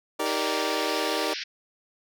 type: chord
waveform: 25% pulse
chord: Eb major seventh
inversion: none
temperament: just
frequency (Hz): 311.1 / 388.9 / 466.7 / 583.4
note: Eb4 / G4 / Bb4 / D5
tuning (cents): 0 / -14 / +2 / -12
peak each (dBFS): -28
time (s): 0.19-1.34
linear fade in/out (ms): 10
type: band-pass noise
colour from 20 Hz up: white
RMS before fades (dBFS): -34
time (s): 0.25-1.44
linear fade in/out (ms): 10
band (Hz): 1500 to 5600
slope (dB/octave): 96
effects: none